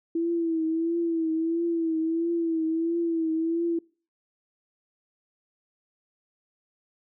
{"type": "tone with vibrato", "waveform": "sine", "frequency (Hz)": 329.6, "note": "E4", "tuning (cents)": 0, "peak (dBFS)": -23, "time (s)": [0.15, 3.79], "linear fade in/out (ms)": 5, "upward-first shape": "triangle", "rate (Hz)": 1.5, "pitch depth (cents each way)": 62, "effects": ["noise-tail reverb RT60 0.4 s tail -25 dB re dry"]}